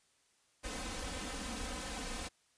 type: noise with comb filter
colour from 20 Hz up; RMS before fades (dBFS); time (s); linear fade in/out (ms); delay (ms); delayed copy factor
pink; -41; 0.63-2.29; 20; 3.9; +1
effects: white hiss -72 dBFS RMS until 2.57 s + resampled to 22050 Hz